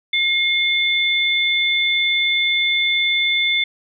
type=tone pair together; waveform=sine; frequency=2149 / 3521 Hz; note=C7 / A7; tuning=+46 / 0 cents; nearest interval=major sixth; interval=854 cents; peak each=-18 dBFS; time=0.13-3.64 s; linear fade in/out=5 ms; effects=none